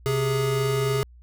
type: tone pair together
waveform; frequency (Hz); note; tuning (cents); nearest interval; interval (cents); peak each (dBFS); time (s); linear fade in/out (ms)
square; 130.62 / 415.3; C3 / G#4; -3 / 0; octave + minor sixth; 2003; -25; 0.06-1.03; 0
effects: added 60 Hz sine -46 dBFS peak until 1.22 s